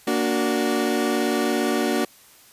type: chord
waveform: 30% pulse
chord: Bb augmented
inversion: none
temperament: equal with one note detuned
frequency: 233.1 / 290.6 / 370 Hz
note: Bb3 / D4 / F#4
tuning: 0 / -18 / 0 cents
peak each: -22 dBFS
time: 0.07-2.05 s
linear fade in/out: 5 ms
effects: white hiss -51 dBFS RMS until 2.52 s + resampled to 32000 Hz

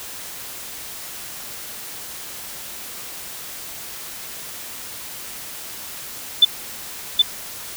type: tone with echo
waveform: sine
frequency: 3520 Hz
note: A7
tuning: in tune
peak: -6 dBFS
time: 6.42-6.45 s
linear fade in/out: 5 ms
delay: 770 ms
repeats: 1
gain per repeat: -3 dB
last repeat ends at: 7.22 s
effects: white hiss -34 dBFS RMS until 7.76 s

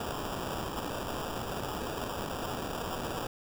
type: noise with sample-and-hold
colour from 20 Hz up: white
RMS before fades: -36 dBFS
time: 0-3.27 s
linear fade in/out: 5 ms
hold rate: 2100 Hz
effects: none

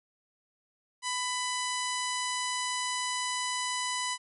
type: harmonic tone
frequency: 997 Hz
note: B5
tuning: 16 cents sharp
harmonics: 1 / 2 / 3 / 4 / 5 / 6 / 7 / 8 / 9 / 10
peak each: -34 / -37 / -39 / -40 / -41 / -42 / -42 / -43 / -44 / -44 dBFS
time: 1.02-4.18 s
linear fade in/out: 50 ms
effects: none

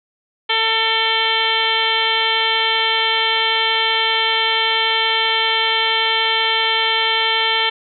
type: harmonic tone with a mistuned harmonic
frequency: 447.4 Hz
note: A4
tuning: 29 cents sharp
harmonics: 1 / 2 / 3 / 4 / 5 / 6 / 7 / 8 / 9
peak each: -27 / -22 / -26 / -24 / -22 / -29 / -19 / -25 / -29 dBFS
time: 0.49-7.7 s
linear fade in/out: 10 ms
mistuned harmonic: 8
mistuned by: -36 cents
effects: none

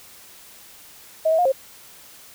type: tone with pitch steps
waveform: sine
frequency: 636 / 645 / 712 / 533 Hz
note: D#5 / E5 / F5 / C5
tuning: +38 / -38 / +33 / +32 cents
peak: -15 dBFS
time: 1.25-1.522 s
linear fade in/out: 10 ms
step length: 68 ms
effects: white hiss -46 dBFS RMS until 2.34 s

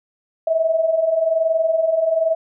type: tone pair together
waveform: sine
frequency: 631 / 652.1 Hz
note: D#5 / E5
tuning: +24 / -19 cents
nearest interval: minor second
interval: 57 cents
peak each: -22 / -16 dBFS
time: 0.47-2.35 s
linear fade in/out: 5 ms
effects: none

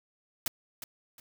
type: noise with echo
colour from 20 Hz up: white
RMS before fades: -30 dBFS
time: 0.46-0.48 s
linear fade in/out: 2 ms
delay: 360 ms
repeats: 2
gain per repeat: -11 dB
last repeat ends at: 1.2 s
effects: none

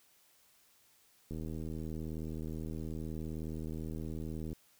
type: click train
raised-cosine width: 3 ms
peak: -29 dBFS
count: 256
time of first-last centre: 1.31-4.53 s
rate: 79.2 Hz
effects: white hiss -67 dBFS RMS until 4.79 s

